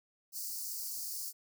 white high-pass noise, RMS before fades -40 dBFS, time 0.32-1.33 s, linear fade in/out 50 ms, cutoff 4400 Hz, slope 96 dB/octave, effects none

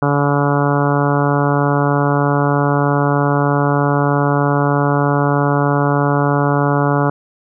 harmonic tone, 143.2 Hz, D3, 43 cents flat, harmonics 1 / 2 / 3 / 4 / 5 / 6 / 7 / 8 / 9 / 10, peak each -16 / -19 / -21 / -22 / -23 / -24 / -24 / -25 / -26 / -26 dBFS, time 0.02-7.1 s, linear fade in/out 2 ms, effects none

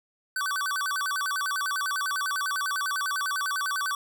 square tone with vibrato, 1318.5 Hz, E6, in tune, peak -27 dBFS, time 0.36-3.95 s, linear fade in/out 2 ms, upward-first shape square, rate 10 Hz, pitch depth 250 cents each way, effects none

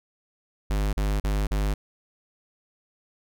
square tone bursts, 50.7 Hz, G#1, 41 cents flat, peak -23 dBFS, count 4, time 0.7-1.74 s, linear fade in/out 5 ms, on 230 ms, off 40 ms, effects none

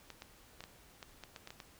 clicks, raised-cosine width 0.2 ms, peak -29 dBFS, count 10, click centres 0.103 / 0.221 / 0.606 / 0.639 / 1.028 / 1.237 / 1.362 / 1.474 / 1.505 / 1.602 s, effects pink hiss -61 dBFS RMS until 1.79 s

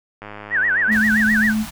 click train, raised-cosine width 0.5 ms, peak -19 dBFS, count 80, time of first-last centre 0.22-0.98 s, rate 104 Hz
sine tone with vibrato, 1698 Hz, G#6, 38 cents sharp, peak -15 dBFS, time 0.5-1.54 s, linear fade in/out 50 ms, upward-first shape sine, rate 7.6 Hz, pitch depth 230 cents each way
sine tone, 216.7 Hz, A3, 26 cents flat, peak -17 dBFS, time 0.87-1.66 s, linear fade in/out 50 ms
pink band-stop noise, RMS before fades -33 dBFS, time 0.91-1.71 s, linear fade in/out 20 ms, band 300 to 640 Hz, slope 96 dB/octave
effects none

